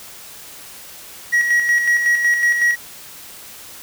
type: tone with tremolo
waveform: triangle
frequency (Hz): 1910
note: A#6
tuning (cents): +42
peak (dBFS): -10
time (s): 1.32-2.76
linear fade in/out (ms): 20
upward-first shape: square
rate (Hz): 5.4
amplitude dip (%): 45
effects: white hiss -38 dBFS RMS until 3.82 s